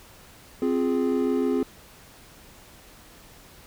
triangle chord, F minor, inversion second, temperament equal, 261.6 / 349.2 / 415.3 Hz, C4 / F4 / Ab4, 0 / 0 / 0 cents, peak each -22 / -26 / -24 dBFS, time 0.62-1.63 s, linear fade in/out 2 ms, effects pink hiss -50 dBFS RMS until 3.66 s

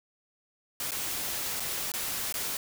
white noise with dropouts, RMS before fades -33 dBFS, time 0.8-2.57 s, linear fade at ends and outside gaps 1 ms, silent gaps 0.908-0.918 / 1.598-1.603 / 1.918-1.938 / 2.325-2.341 s, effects none

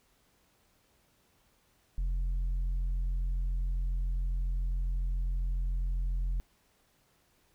triangle tone with tanh clipping, 43.65 Hz, F1, in tune, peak -29 dBFS, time 1.98-6.4 s, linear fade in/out 0 ms, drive 8 dB, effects pink hiss -69 dBFS RMS until 7.54 s

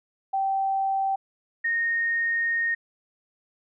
sine tone pair in turn, 777 / 1851.6 Hz, G5 / A#6, -16 / -12 cents, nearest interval octave + minor third, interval 1504 cents, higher second, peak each -22 dBFS, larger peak neither, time 0.33-1.16 / 1.64-2.75 s, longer second, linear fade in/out 10 ms, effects none

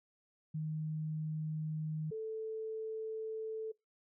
sine tone pair in turn, 155.56 / 440 Hz, D#3 / A4, 0 / 0 cents, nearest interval octave + tritone, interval 1800 cents, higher second, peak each -35 / -37 dBFS, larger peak first, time 0.54-2.11 / 2.11-3.72 s, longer second, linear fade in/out 10 ms, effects noise-tail reverb RT60 0.2 s tail -23 dB re dry

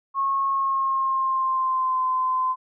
sine tone with pitch glide, 1091 to 1029.8 Hz, C#6 to C6, -28 to -28 cents, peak -20 dBFS, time 0.14-2.56 s, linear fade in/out 50 ms, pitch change -100 cents, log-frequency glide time 0.49-2.03 s, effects none

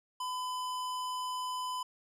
square tone, 1007 Hz, B5, 33 cents sharp, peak -35 dBFS, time 0.2-1.83 s, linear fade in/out 5 ms, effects low-pass 12000 Hz 12 dB/octave

